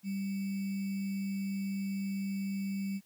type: tone with sample-and-hold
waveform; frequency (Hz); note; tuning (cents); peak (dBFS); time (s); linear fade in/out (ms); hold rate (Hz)
sine; 196; G3; 0; -32; 0.03-3.01; 50; 2450
effects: white hiss -67 dBFS RMS until 3.05 s